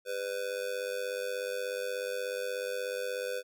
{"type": "tone with amplitude modulation", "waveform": "square", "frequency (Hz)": 500, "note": "B4", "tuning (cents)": 21, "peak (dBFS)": -30, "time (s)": [0.05, 3.43], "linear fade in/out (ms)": 50, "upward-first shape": "sine", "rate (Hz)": 96.6, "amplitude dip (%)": 80, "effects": []}